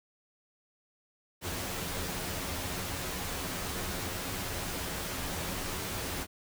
pink noise with comb filter, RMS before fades -36 dBFS, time 1.41-6.27 s, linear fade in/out 50 ms, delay 11 ms, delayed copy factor +0.5, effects none

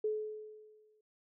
sine tone with exponential decay, 429 Hz, A4, 44 cents flat, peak -29 dBFS, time 0.04-1.01 s, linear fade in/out 5 ms, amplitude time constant 210 ms, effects none

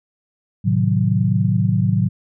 sine chord, A diminished seventh, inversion none, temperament equal, 110 / 130.81 / 155.56 / 185 Hz, A2 / C3 / Eb3 / Gb3, 0 / 0 / 0 / 0 cents, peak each -18 / -21 / -22 / -19 dBFS, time 0.64-2.09 s, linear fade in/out 20 ms, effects none

